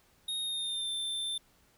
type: tone with pitch glide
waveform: square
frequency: 3729 to 3563 Hz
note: A#7 to A7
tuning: 0 to +21 cents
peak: -33 dBFS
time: 0.28-1.38 s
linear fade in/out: 5 ms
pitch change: -79 cents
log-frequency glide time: 0.41-0.9 s
effects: pink hiss -66 dBFS RMS until 1.77 s